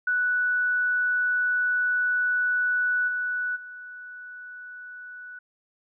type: tone with level steps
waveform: sine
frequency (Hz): 1480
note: F#6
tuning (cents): 0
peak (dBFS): -21 / -25 / -38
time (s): 0.07-5.39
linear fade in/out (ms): 5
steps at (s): 3.07 / 3.55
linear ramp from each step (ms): 20
effects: none